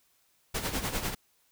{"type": "noise with tremolo", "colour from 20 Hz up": "pink", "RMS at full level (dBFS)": -30, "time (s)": [0.54, 1.15], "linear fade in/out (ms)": 10, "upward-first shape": "sine", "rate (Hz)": 10, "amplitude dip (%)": 65, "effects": ["white hiss -69 dBFS RMS until 1.51 s"]}